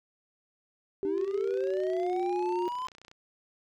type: tone with pitch glide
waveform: sine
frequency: 392 to 357.4 Hz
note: G4 to F4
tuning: 0 to +40 cents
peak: -28 dBFS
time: 1.03-2.68 s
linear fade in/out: 0 ms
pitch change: -160 cents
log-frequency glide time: 1.5-2.16 s
type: linear sweep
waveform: triangle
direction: up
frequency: 293.7 to 1033 Hz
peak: -30 dBFS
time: 1.05-2.87 s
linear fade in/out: 0 ms
type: click train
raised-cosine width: 0.2 ms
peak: -33 dBFS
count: 60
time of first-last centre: 1.18-3.114 s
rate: 30.5 Hz
effects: none